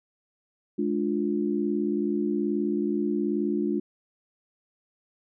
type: chord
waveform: sine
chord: D diminished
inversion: second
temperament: just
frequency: 211.4 / 293.7 / 352.4 Hz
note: Ab3 / D4 / F4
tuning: +31 / 0 / +16 cents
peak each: -28 dBFS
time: 0.78-3.8 s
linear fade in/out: 10 ms
effects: none